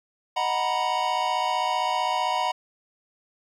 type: chord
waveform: square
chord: B major seventh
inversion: first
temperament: equal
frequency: 622.3 / 740 / 932.3 / 987.8 Hz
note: D#5 / F#5 / A#5 / B5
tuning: 0 / 0 / 0 / 0 cents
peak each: -34 / -28 / -29 / -28 dBFS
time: 0.36-2.52 s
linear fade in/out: 10 ms
effects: low-pass 5000 Hz 12 dB/octave + 10-bit